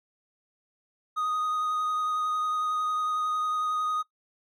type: tone with vibrato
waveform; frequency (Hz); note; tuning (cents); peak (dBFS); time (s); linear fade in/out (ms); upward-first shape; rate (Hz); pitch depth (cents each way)
triangle; 1244.5; D#6; 0; -24; 1.16-4.03; 20; sine; 11; 13
effects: noise-tail reverb RT60 0.1 s tail -19 dB re dry